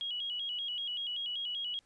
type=tone with vibrato; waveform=sine; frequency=3103 Hz; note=G7; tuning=18 cents flat; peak=-34 dBFS; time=0.01-1.79 s; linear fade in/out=0 ms; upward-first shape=square; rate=5.2 Hz; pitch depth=94 cents each way; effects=pink hiss -70 dBFS RMS until 1.85 s + resampled to 22050 Hz